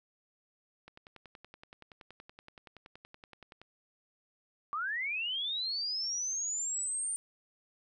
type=click train; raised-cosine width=0.3 ms; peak=-34 dBFS; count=30; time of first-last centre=0.88-3.616 s; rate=10.6 Hz
type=linear sweep; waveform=sine; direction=up; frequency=1131 to 9010 Hz; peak=-32 dBFS; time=4.73-7.16 s; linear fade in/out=0 ms
effects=none